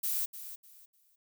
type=noise with echo; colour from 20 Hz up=violet; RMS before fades=-32 dBFS; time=0.03-0.26 s; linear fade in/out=10 ms; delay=300 ms; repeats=3; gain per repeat=-12 dB; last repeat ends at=1.16 s; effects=none

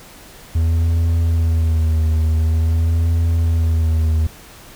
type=tone with vibrato; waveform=triangle; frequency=81.3 Hz; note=E2; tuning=23 cents flat; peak=-11 dBFS; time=0.55-4.27 s; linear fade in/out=5 ms; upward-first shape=sine; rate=0.47 Hz; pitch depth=45 cents each way; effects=pink hiss -41 dBFS RMS until 4.75 s

